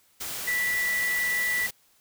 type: tone in noise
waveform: sine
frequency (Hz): 1965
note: B6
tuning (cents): -9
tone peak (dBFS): -24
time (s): 0.47-1.67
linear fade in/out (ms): 10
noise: white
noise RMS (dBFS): -34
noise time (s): 0.2-1.71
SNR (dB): +7
effects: white hiss -63 dBFS RMS until 2 s